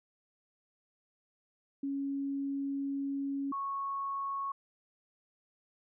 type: tone pair in turn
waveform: sine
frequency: 277.2 / 1103.1 Hz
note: C#4 / C#6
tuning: 0 / -9 cents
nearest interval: 2 octaves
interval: 2391 cents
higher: second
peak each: -32 / -33 dBFS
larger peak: first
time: 1.83-3.52 / 3.52-4.52 s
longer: first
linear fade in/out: 5 ms
effects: none